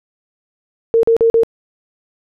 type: tone bursts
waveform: sine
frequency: 457.3 Hz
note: A#4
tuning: 33 cents flat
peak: -8 dBFS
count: 4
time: 0.94-1.434 s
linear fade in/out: 0 ms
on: 92 ms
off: 42 ms
effects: none